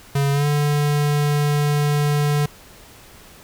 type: tone with pitch glide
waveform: square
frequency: 140 to 146.71 Hz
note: C#3 to D3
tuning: +18 to -1 cents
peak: -17 dBFS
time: 0.15-2.46 s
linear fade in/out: 5 ms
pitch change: +81 cents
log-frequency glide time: 0.32-0.46 s
effects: pink hiss -45 dBFS RMS until 3.43 s